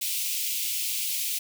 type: high-pass noise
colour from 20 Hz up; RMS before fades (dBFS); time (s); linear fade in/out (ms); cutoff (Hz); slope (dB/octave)
white; -29; 0.01-1.39; 10; 2300; 48
effects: none